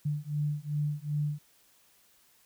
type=beating tone pair; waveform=sine; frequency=146.83 / 149.43 Hz; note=D3 / D3; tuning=0 / +30 cents; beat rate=2.6 Hz; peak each=-32 / -32 dBFS; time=0.05-1.39 s; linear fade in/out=10 ms; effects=white hiss -64 dBFS RMS until 2.45 s